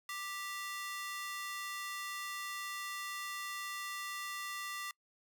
sawtooth ring-modulated tone, 1571 Hz, G6, 3 cents sharp, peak -33 dBFS, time 0.09-4.91 s, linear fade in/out 2 ms, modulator 393 Hz, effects noise-tail reverb RT60 0.1 s tail -25 dB re dry

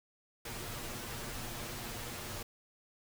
pink noise with comb filter, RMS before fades -42 dBFS, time 0.45-2.43 s, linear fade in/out 5 ms, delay 8.5 ms, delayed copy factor +0.65, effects none

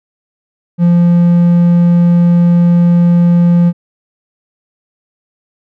triangle tone, 173.1 Hz, F3, 15 cents flat, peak -3 dBFS, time 0.78-3.73 s, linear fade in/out 50 ms, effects none

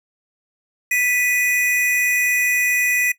square tone pair together, 1975.5 / 2486 Hz, B6 / D#7, 0 / -2 cents, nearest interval major third, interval 398 cents, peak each -20 dBFS, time 0.91-3.12 s, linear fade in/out 5 ms, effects noise-tail reverb RT60 0.1 s tail -18 dB re dry

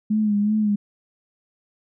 sine tone with vibrato, 210 Hz, G#3, 19 cents sharp, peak -17 dBFS, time 0.1-0.76 s, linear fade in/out 10 ms, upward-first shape sine, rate 2.7 Hz, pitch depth 50 cents each way, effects none

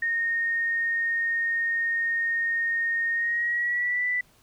sine tone with pitch glide, 1848 to 1980.6 Hz, A#6 to B6, -16 to +4 cents, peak -23 dBFS, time 0.02-4.21 s, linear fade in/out 5 ms, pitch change +120 cents, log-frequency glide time 3.13-4.06 s, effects pink hiss -60 dBFS RMS until 4.42 s

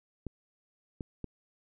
clicks, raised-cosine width 3 ms, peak -24 dBFS, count 3, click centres 0.267 / 1.008 / 1.243 s, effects none

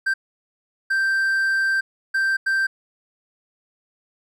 triangle tone bursts at uneven times, 1568 Hz, G6, in tune, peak -16 dBFS, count 4, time 0.06-0.14 / 0.9-1.81 / 2.14-2.37 / 2.46-2.67 s, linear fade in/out 10 ms, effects none

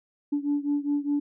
sine beating tone pair, 287.1 / 292 Hz, D4 / D4, -39 / -10 cents, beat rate 4.9 Hz, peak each -25 / -27 dBFS, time 0.32-1.2 s, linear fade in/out 10 ms, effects tanh soft clip ceiling -18 dBFS

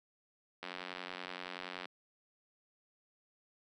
click train, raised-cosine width 0.3 ms, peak -25 dBFS, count 112, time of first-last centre 0.63-1.855 s, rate 90.6 Hz, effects high-pass 200 Hz 12 dB/octave

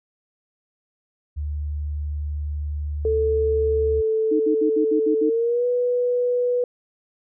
sine tone, 74 Hz, D2, 14 cents sharp, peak -24 dBFS, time 1.36-4.02 s, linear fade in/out 20 ms
sine tone with pitch glide, 440 to 491 Hz, A4 to B4, 0 to -10 cents, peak -18 dBFS, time 3.05-6.64 s, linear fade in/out 2 ms, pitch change +190 cents, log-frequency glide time 5.19-5.66 s
sine tone bursts, 310 Hz, D#4, 6 cents flat, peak -19 dBFS, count 7, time 4.31-5.299 s, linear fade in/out 10 ms, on 89 ms, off 61 ms
effects none

